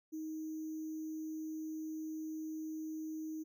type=tone with sample-and-hold; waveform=sine; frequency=314.4 Hz; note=D#4; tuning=18 cents sharp; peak=-39 dBFS; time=0.12-3.44 s; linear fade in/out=20 ms; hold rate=6300 Hz; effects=none